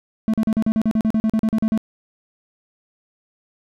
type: tone bursts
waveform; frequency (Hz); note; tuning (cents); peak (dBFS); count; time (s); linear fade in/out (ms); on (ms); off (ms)
triangle; 220; A3; 0; -13; 16; 0.28-1.776; 0; 56; 40
effects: none